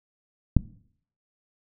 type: click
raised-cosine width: 5 ms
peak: -4 dBFS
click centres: 0.567 s
effects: noise-tail reverb RT60 0.6 s tail -19 dB re dry